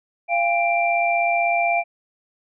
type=tone cluster; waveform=sine; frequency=690 / 806 / 2361 Hz; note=F5 / G5 / D7; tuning=-21 / +48 / +9 cents; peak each=-19 / -26 / -22 dBFS; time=0.28-1.84 s; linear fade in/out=50 ms; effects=none